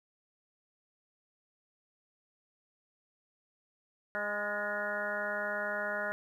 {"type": "harmonic tone with a mistuned harmonic", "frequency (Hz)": 206.1, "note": "G#3", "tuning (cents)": -13, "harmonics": [1, 2, 3, 4, 5, 6, 7, 8, 9], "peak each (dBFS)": [-47, -47, -37, -45, -45, -47, -36, -41, -43], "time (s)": [4.15, 6.12], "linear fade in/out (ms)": 0, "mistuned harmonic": 8, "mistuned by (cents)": 52, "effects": ["11-bit"]}